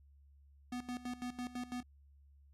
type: tone with tremolo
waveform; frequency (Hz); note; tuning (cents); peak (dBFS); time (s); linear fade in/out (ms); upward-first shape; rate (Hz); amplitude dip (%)
square; 246.9; B3; 0; -39; 0.72-1.83; 5; square; 6; 80
effects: added 70 Hz sine -60 dBFS peak until 2.53 s + low-pass 10000 Hz 12 dB/octave